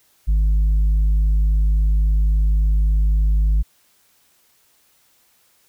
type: tone with tanh clipping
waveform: sine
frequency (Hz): 51.8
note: G#1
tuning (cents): -4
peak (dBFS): -14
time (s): 0.27-3.63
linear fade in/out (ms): 20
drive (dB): 3
effects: white hiss -59 dBFS RMS until 5.68 s